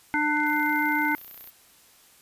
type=harmonic tone; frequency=298.9 Hz; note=D4; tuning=31 cents sharp; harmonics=1 / 3 / 5 / 7; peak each=-27 / -27 / -27 / -27 dBFS; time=0.14-1.15 s; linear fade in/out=0 ms
type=click train; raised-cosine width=0.2 ms; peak=-31 dBFS; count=35; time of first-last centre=0.37-1.474 s; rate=30.8 Hz
type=high-pass noise; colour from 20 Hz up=pink; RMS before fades=-41 dBFS; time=0.45-1.51 s; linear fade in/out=20 ms; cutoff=12000 Hz; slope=96 dB/octave
effects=white hiss -56 dBFS RMS until 2.21 s + resampled to 32000 Hz